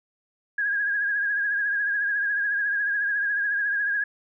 sine tone with vibrato, 1643 Hz, G#6, 19 cents flat, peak -22 dBFS, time 0.58-4.04 s, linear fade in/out 5 ms, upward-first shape triangle, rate 14 Hz, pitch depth 62 cents each way, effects none

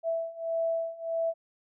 sine beating tone pair, 659.3 / 660.9 Hz, E5 / E5, 0 / +4 cents, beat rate 1.6 Hz, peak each -32 / -30 dBFS, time 0.03-1.34 s, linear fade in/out 50 ms, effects none

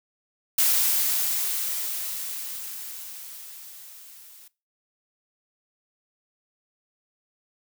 blue noise with level ramp, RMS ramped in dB -20 to -49 dBFS, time 0.58-4.48 s, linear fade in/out 5 ms, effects noise-tail reverb RT60 0.3 s tail -21 dB re dry

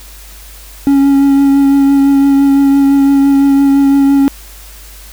triangle tone with vibrato, 277.2 Hz, C#4, in tune, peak -3 dBFS, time 0.87-4.28 s, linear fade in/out 0 ms, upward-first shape triangle, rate 5.9 Hz, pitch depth 18 cents each way, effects added 50 Hz sine -33 dBFS peak until 5.12 s + white hiss -36 dBFS RMS until 5.12 s

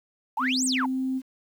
sine exponential two-way sweep, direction up then down, 806 to 8870 to 806 Hz, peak -23 dBFS, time 0.37-0.86 s, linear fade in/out 5 ms, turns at 0.65 s
sine tone with pitch glide, 257.7 to 261.3 Hz, C4 to C4, -26 to -2 cents, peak -24 dBFS, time 0.39-1.22 s, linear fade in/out 50 ms, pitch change +24 cents, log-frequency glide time 0.67-1 s
effects tanh soft clip ceiling -17 dBFS + 9-bit

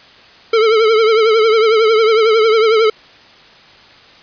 square tone with vibrato, 442.3 Hz, A4, 9 cents sharp, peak -9 dBFS, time 0.53-2.9 s, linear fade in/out 5 ms, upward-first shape triangle, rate 11 Hz, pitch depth 83 cents each way, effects white hiss -42 dBFS RMS until 4.22 s + resampled to 11025 Hz

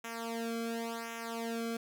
sawtooth tone with flanger, 230 Hz, A#3, 23 cents flat, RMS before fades -38 dBFS, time 0.04-1.77 s, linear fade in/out 5 ms, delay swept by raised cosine 0.22 to 1.09 ms, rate 0.92 Hz, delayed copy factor -0.9, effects none

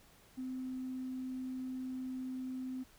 triangle tone, 257.7 Hz, C4, 26 cents flat, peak -34 dBFS, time 0.37-2.84 s, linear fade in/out 20 ms, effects tanh soft clip ceiling -36 dBFS + pink hiss -63 dBFS RMS until 2.98 s

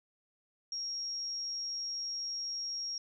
sine tone, 5588 Hz, F8, in tune, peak -35 dBFS, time 0.72-2.98 s, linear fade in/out 2 ms, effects none

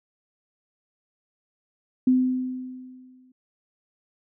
sine tone with exponential decay, 255.4 Hz, C4, 42 cents flat, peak -14 dBFS, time 2.07-3.32 s, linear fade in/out 5 ms, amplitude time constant 270 ms, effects none

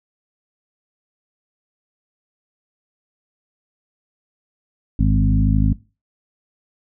harmonic tone with a mistuned harmonic, 52.1 Hz, G#1, 6 cents sharp, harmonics 1 / 2 / 3 / 4 / 5, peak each -16 / -19 / -21 / -22 / -23 dBFS, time 4.99-5.73 s, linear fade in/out 5 ms, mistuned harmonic 2, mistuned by -27 cents, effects noise-tail reverb RT60 0.3 s tail -20 dB re dry

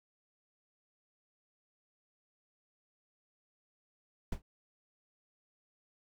brown noise with exponential decay, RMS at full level -29 dBFS, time 4.32-4.42 s, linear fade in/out 5 ms, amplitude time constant 21 ms, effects none

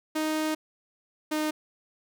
sawtooth tone pair in turn, 311.1 / 307.3 Hz, D#4 / D#4, 0 / -21 cents, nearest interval unison, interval 21 cents, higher first, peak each -22 dBFS, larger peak neither, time 0.15-0.55 / 1.31-1.51 s, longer first, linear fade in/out 10 ms, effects none

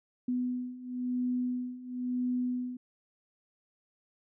sine beating tone pair, 248.4 / 249.38 Hz, B3 / B3, +10 / +17 cents, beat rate 0.98 Hz, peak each -35 / -32 dBFS, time 0.28-2.77 s, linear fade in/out 5 ms, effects none

